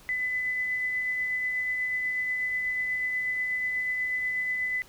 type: tone with tremolo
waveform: sine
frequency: 2006 Hz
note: B6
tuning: 26 cents sharp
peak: -25 dBFS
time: 0.09-4.82 s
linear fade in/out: 0 ms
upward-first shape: triangle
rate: 8.2 Hz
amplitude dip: 30%
effects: pink hiss -54 dBFS RMS until 4.88 s